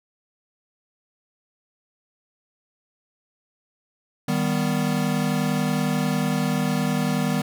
square chord, Eb augmented, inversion none, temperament equal, 155.56 / 196 / 246.9 Hz, Eb3 / G3 / B3, 0 / 0 / 0 cents, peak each -26 dBFS, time 4.28-7.42 s, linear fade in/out 5 ms, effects none

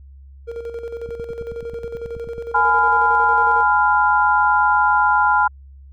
triangle tone with tremolo, 466.2 Hz, A#4, in tune, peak -23 dBFS, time 0.47-3.64 s, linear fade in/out 20 ms, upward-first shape square, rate 11 Hz, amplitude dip 55%
click train, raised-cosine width 5 ms, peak -24 dBFS, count 13, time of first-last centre 1.09-2.382 s, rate 9.29 Hz
sine chord, F diminished, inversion first, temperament just, 838.1 / 1005.8 / 1396.9 Hz, Ab5 / Cb6 / F6, +16 / +31 / 0 cents, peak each -17 dBFS, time 2.54-5.48 s, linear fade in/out 10 ms
effects added 68 Hz sine -39 dBFS peak until 5.92 s

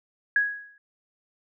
sine tone with exponential decay, 1662 Hz, G#6, 1 cent sharp, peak -16 dBFS, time 0.36-0.78 s, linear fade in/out 2 ms, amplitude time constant 90 ms, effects none

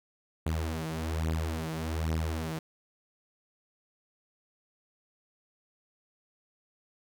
sawtooth beating tone pair, 79.4 / 80.6 Hz, D#2 / E2, +36 / -38 cents, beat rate 1.2 Hz, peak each -29 dBFS, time 0.46-2.59 s, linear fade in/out 5 ms, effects none

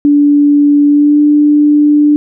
sine tone with pitch glide, 289.9 to 295.5 Hz, D4 to D4, -22 to +11 cents, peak -4 dBFS, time 0.05-2.16 s, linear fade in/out 0 ms, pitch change +33 cents, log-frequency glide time 0.87-1.2 s, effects none

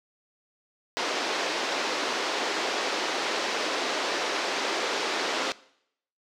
pink band-pass noise, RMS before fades -29 dBFS, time 0.97-5.52 s, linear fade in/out 0 ms, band 330 to 5700 Hz, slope 24 dB/octave, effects noise-tail reverb RT60 0.7 s tail -20 dB re dry

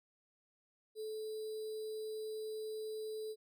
sine tone with sample-and-hold, 434.4 Hz, A4, 22 cents flat, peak -39 dBFS, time 0.95-3.36 s, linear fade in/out 50 ms, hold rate 4410 Hz, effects MP3 96 kbps

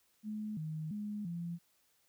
sine tone with pitch steps, 213.3 / 156.3 / 208.5 / 170.9 Hz, G#3 / D#3 / G#3 / F3, +46 / +8 / +7 / -37 cents, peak -37 dBFS, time 0.23-1.59 s, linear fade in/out 50 ms, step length 340 ms, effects white hiss -73 dBFS RMS until 2.08 s

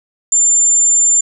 sine tone, 7210 Hz, A8, 41 cents sharp, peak -8 dBFS, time 0.32-1.21 s, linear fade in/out 5 ms, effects none

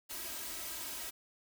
white noise with comb filter, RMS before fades -42 dBFS, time 0.09-1.11 s, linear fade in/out 20 ms, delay 3.1 ms, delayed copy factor +1, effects none

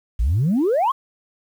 sine exponential sweep, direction up, 49.79 to 1141 Hz, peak -14 dBFS, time 0.19-0.92 s, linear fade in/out 10 ms, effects tanh soft clip ceiling -13 dBFS + 8-bit

